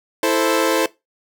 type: chord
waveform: sawtooth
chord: A minor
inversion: second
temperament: equal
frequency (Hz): 329.6 / 440 / 523.3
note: E4 / A4 / C5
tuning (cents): 0 / 0 / 0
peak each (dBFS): -16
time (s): 0.23-0.86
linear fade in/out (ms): 2
effects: noise-tail reverb RT60 0.2 s tail -19 dB re dry